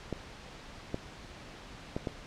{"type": "clicks", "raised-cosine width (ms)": 2, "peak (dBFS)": -19, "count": 4, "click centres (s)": [0.127, 0.944, 1.965, 2.072], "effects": ["pink hiss -48 dBFS RMS until 2.26 s", "low-pass 5000 Hz 12 dB/octave"]}